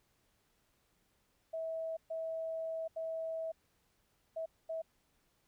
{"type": "tone bursts at uneven times", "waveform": "sine", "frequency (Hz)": 649, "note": "E5", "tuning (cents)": -27, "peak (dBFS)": -36, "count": 5, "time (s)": [[1.53, 1.97], [2.1, 2.88], [2.96, 3.52], [4.36, 4.46], [4.69, 4.82]], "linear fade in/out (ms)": 10, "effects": ["pink hiss -75 dBFS RMS until 5.47 s"]}